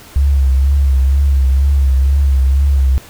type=tone with vibrato; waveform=sine; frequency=68.1 Hz; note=C#2; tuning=30 cents flat; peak=-8 dBFS; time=0.16-2.98 s; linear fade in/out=0 ms; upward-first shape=triangle; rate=2.1 Hz; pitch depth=68 cents each way; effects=pink hiss -38 dBFS RMS until 3.09 s